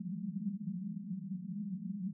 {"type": "band-pass noise", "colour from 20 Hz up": "white", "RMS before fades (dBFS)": -40, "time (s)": [0, 2.13], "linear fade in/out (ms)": 10, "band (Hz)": [170, 210], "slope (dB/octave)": 96, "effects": []}